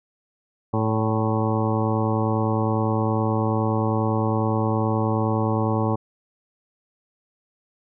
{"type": "harmonic tone with a mistuned harmonic", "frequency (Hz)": 109.7, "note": "A2", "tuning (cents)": -5, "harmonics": [1, 2, 3, 4, 5, 7, 8, 9, 10], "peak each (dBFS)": [-23, -26, -28, -29, -30, -31, -32, -33, -33], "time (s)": [0.73, 5.96], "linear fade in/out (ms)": 10, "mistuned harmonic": 5, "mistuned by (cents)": 31, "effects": []}